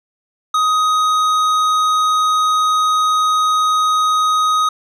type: tone with tanh clipping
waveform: triangle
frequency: 1254 Hz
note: D#6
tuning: 13 cents sharp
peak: -14 dBFS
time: 0.54-4.69 s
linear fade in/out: 5 ms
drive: 16 dB
effects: none